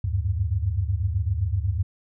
sine tone cluster, 75.8 / 94.5 / 102.4 Hz, D#2 / F#2 / G#2, -45 / +37 / -24 cents, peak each -26 dBFS, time 0.04-1.83 s, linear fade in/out 5 ms, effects none

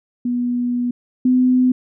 sine tone pair in turn, 244 / 253.3 Hz, B3 / B3, -21 / +44 cents, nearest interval minor second, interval 65 cents, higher second, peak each -17 / -11 dBFS, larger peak second, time 0.25-0.91 / 1.25-1.72 s, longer first, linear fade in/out 5 ms, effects none

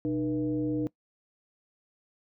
sine tone with frequency modulation, 304.4 Hz, D#4, 38 cents flat, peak -26 dBFS, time 0.05-0.87 s, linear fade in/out 0 ms, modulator 178 Hz, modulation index 0.75, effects noise-tail reverb RT60 0.1 s tail -21 dB re dry

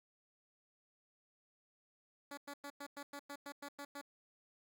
10% pulse tone bursts, 284.7 Hz, C#4, 46 cents sharp, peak -37 dBFS, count 11, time 2.31-4.014 s, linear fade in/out 5 ms, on 64 ms, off 100 ms, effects none

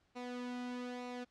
sawtooth tone with flanger, 246.9 Hz, B3, in tune, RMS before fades -43 dBFS, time 0.15-1.25 s, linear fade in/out 20 ms, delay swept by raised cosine 0.61 to 1.81 ms, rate 1.1 Hz, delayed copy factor -0.6, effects pink hiss -75 dBFS RMS until 1.3 s + low-pass 5000 Hz 12 dB/octave

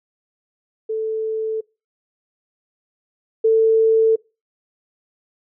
sine tone pair in turn, 440 / 445.4 Hz, A4 / A4, 0 / +21 cents, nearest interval unison, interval 21 cents, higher second, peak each -20 / -11 dBFS, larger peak second, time 0.89-1.61 / 3.44-4.16 s, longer neither, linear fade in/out 10 ms, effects noise-tail reverb RT60 0.3 s tail -25 dB re dry

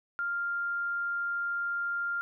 sine tone, 1396.9 Hz, F6, in tune, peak -29 dBFS, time 0.19-2.21 s, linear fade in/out 0 ms, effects none

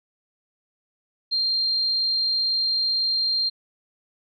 sine tone, 4186 Hz, C8, in tune, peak -20 dBFS, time 1.31-3.5 s, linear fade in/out 20 ms, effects none

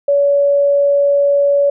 sine tone, 567 Hz, C#5, 39 cents sharp, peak -9 dBFS, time 0.08-1.7 s, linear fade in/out 5 ms, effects none

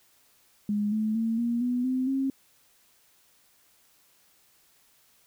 sine tone with pitch steps, 207.3 / 216.5 / 226.1 / 236.1 / 246.5 / 257.4 / 268.8 Hz, G#3 / A3 / A3 / A#3 / B3 / C4 / C4, -3 / -28 / +47 / +22 / -3 / -28 / +47 cents, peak -24 dBFS, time 0.69-2.3 s, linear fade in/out 2 ms, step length 230 ms, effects white hiss -63 dBFS RMS until 5.26 s

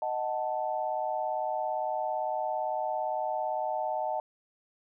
sine chord, D# diminished, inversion none, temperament equal, 622.3 / 740 / 880 Hz, D#5 / F#5 / A5, 0 / 0 / 0 cents, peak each -33 dBFS, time 0.02-4.2 s, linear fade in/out 2 ms, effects none

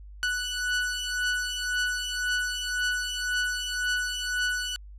sawtooth beating tone pair, 1480 / 1481.9 Hz, F#6 / F#6, 0 / +2 cents, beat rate 1.9 Hz, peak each -27 / -25 dBFS, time 0.23-4.76 s, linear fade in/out 0 ms, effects added 50 Hz sine -42 dBFS peak until 4.98 s + low-pass 9000 Hz 12 dB/octave

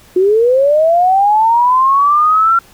sine linear sweep, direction up, 356.3 to 1371 Hz, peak -7 dBFS, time 0.16-2.59 s, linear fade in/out 5 ms, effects pink hiss -44 dBFS RMS until 2.73 s

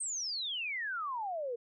sine exponential sweep, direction down, 8620 to 457.3 Hz, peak -34 dBFS, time 0-1.56 s, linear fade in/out 10 ms, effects none

